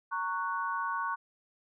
sine chord, F# major, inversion first, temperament just, 925 / 1110 / 1480 Hz, A#5 / C#6 / F#6, -14 / +2 / 0 cents, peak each -36 / -33 / -36 dBFS, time 0.11-1.16 s, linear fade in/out 20 ms, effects none

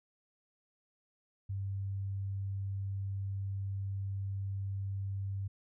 sine tone, 98 Hz, G2, in tune, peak -34 dBFS, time 1.49-5.48 s, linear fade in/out 10 ms, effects none

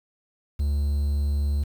triangle tone with quantisation, 72 Hz, D2, 34 cents flat, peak -19 dBFS, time 0.59-1.64 s, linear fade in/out 10 ms, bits 8, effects none

